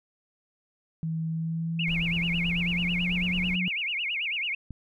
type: tone with pitch glide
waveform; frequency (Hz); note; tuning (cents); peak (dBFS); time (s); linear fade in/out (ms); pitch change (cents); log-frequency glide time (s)
sine; 161.6 to 181.39; E3 to F#3; -34 to -34; -27; 1.03-3.68; 0; +200; 1.29-3.53
type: tone with vibrato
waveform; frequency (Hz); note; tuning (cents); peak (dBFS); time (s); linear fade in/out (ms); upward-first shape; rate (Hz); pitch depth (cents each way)
sine; 2489; D#7; 0; -27; 1.79-4.55; 5; sine; 9.1; 280
type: noise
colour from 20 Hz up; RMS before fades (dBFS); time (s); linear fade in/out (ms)
brown; -39; 1.87-3.56; 5
type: click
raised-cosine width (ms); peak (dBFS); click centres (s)
5; -26; 4.707
effects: none